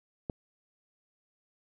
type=click; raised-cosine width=2 ms; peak=-20 dBFS; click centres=0.298 s; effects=none